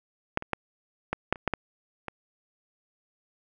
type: clicks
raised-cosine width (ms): 0.5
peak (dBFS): -8 / -22 / -11 / -12 / -7 / -28 / -9 / -11 / -19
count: 9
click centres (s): 0.374 / 0.424 / 0.533 / 1.13 / 1.326 / 1.358 / 1.477 / 1.537 / 2.083
effects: none